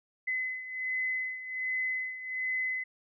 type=beating tone pair; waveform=sine; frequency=2029 / 2030.3 Hz; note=B6 / B6; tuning=+46 / +47 cents; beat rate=1.3 Hz; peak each=-32 / -37 dBFS; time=0.27-2.84 s; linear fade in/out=10 ms; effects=none